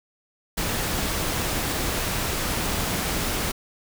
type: noise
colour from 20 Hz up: pink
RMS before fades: -26 dBFS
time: 0.57-3.52 s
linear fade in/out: 10 ms
effects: none